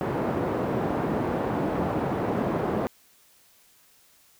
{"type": "band-pass noise", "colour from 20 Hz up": "pink", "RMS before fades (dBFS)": -27, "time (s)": [0.01, 2.87], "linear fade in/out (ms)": 0, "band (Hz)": [160, 840], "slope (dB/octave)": 12, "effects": ["white hiss -59 dBFS RMS until 4.39 s"]}